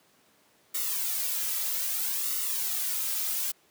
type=noise with flanger; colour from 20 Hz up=blue; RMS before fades=-30 dBFS; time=0.74-3.52 s; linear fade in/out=10 ms; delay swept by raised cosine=1.2 to 2.8 ms; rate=0.62 Hz; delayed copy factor=-0.75; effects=pink hiss -63 dBFS RMS until 3.7 s + high-pass 200 Hz 12 dB/octave